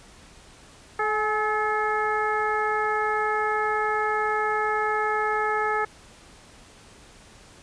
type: harmonic tone with a mistuned harmonic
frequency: 430 Hz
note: A4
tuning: 40 cents flat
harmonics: 1 / 2 / 3 / 4 / 5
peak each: -28 / -27 / -27 / -29 / -35 dBFS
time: 0.99-5.85 s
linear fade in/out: 5 ms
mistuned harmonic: 2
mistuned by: -33 cents
effects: pink hiss -50 dBFS RMS until 7.62 s + resampled to 22050 Hz